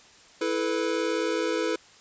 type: chord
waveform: square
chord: E suspended fourth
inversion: none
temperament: equal with one note detuned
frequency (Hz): 329.6 / 434.7 / 493.9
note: E4 / A4 / B4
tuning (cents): 0 / -21 / 0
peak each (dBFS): -30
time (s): 0.41-1.76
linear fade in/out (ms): 5
effects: white hiss -53 dBFS RMS until 2 s + resampled to 16000 Hz